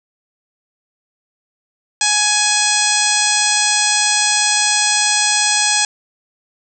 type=harmonic tone with a mistuned harmonic; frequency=837 Hz; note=G#5; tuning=13 cents sharp; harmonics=1 / 2 / 3 / 4 / 5 / 6 / 7 / 8 / 9 / 10; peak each=-22 / -22 / -22 / -22 / -22 / -22 / -22 / -22 / -22 / -22 dBFS; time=2.01-5.85 s; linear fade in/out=2 ms; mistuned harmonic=9; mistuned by=+35 cents; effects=none